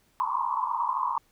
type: band-pass noise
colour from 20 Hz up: white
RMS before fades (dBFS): -28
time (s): 0.2-1.18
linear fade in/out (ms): 0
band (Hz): 910 to 1100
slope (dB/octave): 96
effects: pink hiss -66 dBFS RMS until 1.31 s